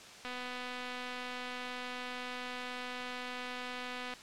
click train, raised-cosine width 0.3 ms, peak -26 dBFS, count 969, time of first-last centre 0.25-4.138 s, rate 249 Hz, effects white hiss -51 dBFS RMS until 4.22 s + low-pass 6000 Hz 12 dB/octave

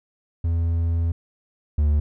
triangle tone pair in turn, 83.7 / 74.19 Hz, E2 / D2, +27 / +18 cents, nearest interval major second, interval 209 cents, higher first, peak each -17 / -14 dBFS, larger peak second, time 0.44-1.12 / 1.78-2 s, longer first, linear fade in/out 5 ms, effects none

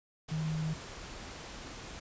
sine tone in noise, 157.4 Hz, D#3, 20 cents sharp, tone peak -31 dBFS, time 0.31-0.74 s, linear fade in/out 10 ms, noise pink, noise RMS -45 dBFS, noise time 0.28-2 s, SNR +11 dB, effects resampled to 16000 Hz

